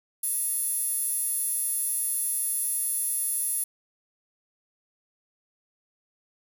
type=tone with high-pass filter; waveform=square; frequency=385.9 Hz; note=G4; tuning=27 cents flat; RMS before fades=-28 dBFS; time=0.23-3.64 s; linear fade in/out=5 ms; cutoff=11000 Hz; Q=6.9; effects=none